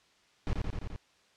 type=noise with echo; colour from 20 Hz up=brown; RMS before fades=-29 dBFS; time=0.47-0.53 s; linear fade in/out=0 ms; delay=86 ms; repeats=5; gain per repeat=-2 dB; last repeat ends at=0.96 s; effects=white hiss -65 dBFS RMS until 1.36 s + low-pass 5000 Hz 12 dB/octave